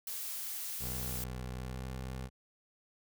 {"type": "noise", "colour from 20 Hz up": "blue", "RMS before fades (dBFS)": -40, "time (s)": [0.07, 1.24], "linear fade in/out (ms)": 2}
{"type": "tone with pitch glide", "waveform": "20% pulse", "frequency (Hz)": [62.9, 64.44], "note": ["B1", "C2"], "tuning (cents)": [32, -26], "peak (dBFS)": -34, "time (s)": [0.79, 2.3], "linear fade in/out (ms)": 50, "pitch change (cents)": 42, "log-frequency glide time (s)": [1.57, 1.85]}
{"effects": []}